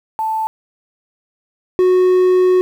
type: tone pair in turn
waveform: sine / triangle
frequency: 880 / 367 Hz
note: A5 / F#4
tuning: 0 / -14 cents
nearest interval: octave + minor third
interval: 1514 cents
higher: first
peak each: -16 / -7 dBFS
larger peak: second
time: 0.19-0.47 / 1.79-2.61 s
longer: second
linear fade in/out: 0 ms
effects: 7-bit